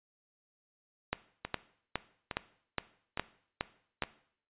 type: two click trains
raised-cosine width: 0.3 ms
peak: -19 / -14 dBFS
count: 4 / 8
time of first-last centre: 1.45-4.036 / 1.13-4.023 s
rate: 1.16 / 2.42 Hz
effects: noise-tail reverb RT60 0.6 s tail -17 dB re dry + resampled to 8000 Hz